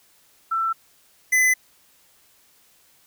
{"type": "tone pair in turn", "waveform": ["sine", "square"], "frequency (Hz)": [1336, 2017], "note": ["E6", "B6"], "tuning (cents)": [23, 36], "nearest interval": "perfect fifth", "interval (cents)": 713, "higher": "second", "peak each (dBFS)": [-20, -16], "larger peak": "second", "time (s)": [[0.51, 0.73], [1.32, 1.54]], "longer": "neither", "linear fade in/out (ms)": 10, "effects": ["white hiss -58 dBFS RMS until 3.06 s"]}